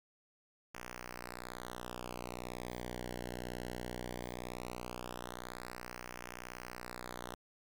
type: tone with flanger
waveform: sawtooth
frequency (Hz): 61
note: B1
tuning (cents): -21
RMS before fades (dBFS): -45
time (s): 0.74-7.35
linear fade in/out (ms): 5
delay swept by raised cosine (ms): 0.25 to 0.83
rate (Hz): 0.18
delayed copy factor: -1
effects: 11-bit